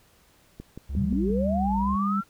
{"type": "click train", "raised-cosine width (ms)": 3, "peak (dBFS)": -25, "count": 5, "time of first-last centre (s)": [0.6, 1.303], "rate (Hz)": 5.69}
{"type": "tone with vibrato", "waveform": "triangle", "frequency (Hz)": 65.41, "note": "C2", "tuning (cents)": 0, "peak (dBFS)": -28, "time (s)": [0.89, 1.96], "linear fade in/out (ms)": 10, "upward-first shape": "sine", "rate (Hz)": 2, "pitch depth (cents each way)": 270}
{"type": "linear sweep", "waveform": "sine", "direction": "up", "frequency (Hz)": [41.1, 1392], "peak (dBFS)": -26, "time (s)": [0.93, 2.24], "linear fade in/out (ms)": 50}
{"type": "tone with pitch glide", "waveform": "sine", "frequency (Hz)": [196, 198.97], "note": ["G3", "G3"], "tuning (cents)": [0, 26], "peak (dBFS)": -24, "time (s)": [0.96, 2.21], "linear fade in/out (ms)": 10, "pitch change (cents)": 26, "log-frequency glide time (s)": [1.42, 2.04]}
{"effects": ["pink hiss -60 dBFS RMS until 2.29 s"]}